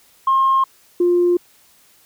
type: tone pair in turn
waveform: sine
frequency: 1069 / 351.8 Hz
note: C6 / F4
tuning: +37 / +13 cents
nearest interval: octave + perfect fifth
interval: 1924 cents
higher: first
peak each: -11 dBFS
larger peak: neither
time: 0.27-0.64 / 1-1.37 s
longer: neither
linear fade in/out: 5 ms
effects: tanh soft clip ceiling -8 dBFS + white hiss -53 dBFS RMS until 2.05 s